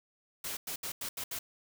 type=noise bursts at uneven times; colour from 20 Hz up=white; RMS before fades=-38 dBFS; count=6; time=0.44-0.57 / 0.67-0.76 / 0.83-0.92 / 1.01-1.09 / 1.17-1.24 / 1.31-1.39 s; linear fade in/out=5 ms; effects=none